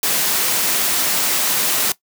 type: noise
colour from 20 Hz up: white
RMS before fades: -18 dBFS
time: 0.03-1.92 s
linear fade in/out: 2 ms
effects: noise-tail reverb RT60 0.1 s tail -18 dB re dry + high-pass 150 Hz 12 dB/octave